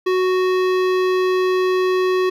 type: tone with hard clipping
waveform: sine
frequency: 370 Hz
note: F#4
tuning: in tune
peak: -17 dBFS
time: 0.06-2.3 s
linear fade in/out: 10 ms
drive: 17 dB
effects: none